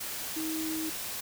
sine tone in noise, 317.5 Hz, D#4, 35 cents sharp, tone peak -32 dBFS, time 0.36-0.9 s, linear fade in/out 10 ms, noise white, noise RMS -37 dBFS, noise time 0-1.21 s, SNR +2 dB, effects none

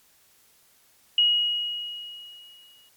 sine tone with exponential decay, 2895 Hz, F#7, 38 cents flat, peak -15 dBFS, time 1.18-2.89 s, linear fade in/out 2 ms, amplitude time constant 370 ms, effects white hiss -60 dBFS RMS until 2.96 s + MP3 96 kbps

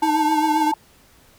sine tone with tremolo, 880 Hz, A5, in tune, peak -15 dBFS, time 0.02-0.74 s, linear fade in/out 5 ms, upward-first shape sine, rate 17 Hz, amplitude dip 60%
square tone with vibrato, 311.1 Hz, D#4, in tune, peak -21 dBFS, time 0.02-0.72 s, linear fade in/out 10 ms, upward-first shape sine, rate 7.5 Hz, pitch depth 40 cents each way
effects pink hiss -53 dBFS RMS until 1.38 s

